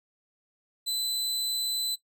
sawtooth tone, 4018 Hz, B7, 29 cents sharp, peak -25 dBFS, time 0.86-1.96 s, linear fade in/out 20 ms, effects noise-tail reverb RT60 0.1 s tail -17 dB re dry

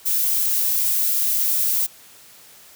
violet noise, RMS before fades -20 dBFS, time 0.05-1.87 s, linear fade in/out 20 ms, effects white hiss -47 dBFS RMS until 2.75 s + high-pass 60 Hz 12 dB/octave

